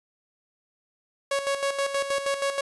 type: tone with tremolo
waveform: sawtooth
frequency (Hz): 555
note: C#5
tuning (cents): +2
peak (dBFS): -19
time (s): 1.31-2.61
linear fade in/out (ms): 5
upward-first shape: square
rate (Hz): 6.3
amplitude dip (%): 60
effects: resampled to 24000 Hz